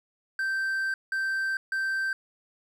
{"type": "tone bursts at uneven times", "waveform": "triangle", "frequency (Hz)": 1561, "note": "G6", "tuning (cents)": -8, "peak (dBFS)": -24, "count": 3, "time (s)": [[0.39, 0.94], [1.12, 1.57], [1.72, 2.13]], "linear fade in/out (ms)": 2, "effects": []}